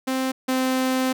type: tone pair in turn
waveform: sawtooth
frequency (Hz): 261.6 / 259.2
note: C4 / C4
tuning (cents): 0 / -16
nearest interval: unison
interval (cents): 16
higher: first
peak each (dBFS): -18 / -16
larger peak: second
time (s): 0.07-0.32 / 0.48-1.13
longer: second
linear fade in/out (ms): 10
effects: none